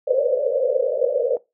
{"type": "band-pass noise", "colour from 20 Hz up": "pink", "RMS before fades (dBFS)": -20, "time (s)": [0.07, 1.37], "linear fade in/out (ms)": 2, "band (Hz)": [480, 580], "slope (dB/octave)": 96, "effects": ["noise-tail reverb RT60 0.2 s tail -19 dB re dry"]}